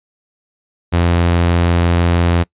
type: tone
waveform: sawtooth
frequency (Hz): 86.1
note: F2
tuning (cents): -24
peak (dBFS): -7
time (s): 0.92-2.44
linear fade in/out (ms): 20
effects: noise-tail reverb RT60 0.1 s tail -24 dB re dry + resampled to 8000 Hz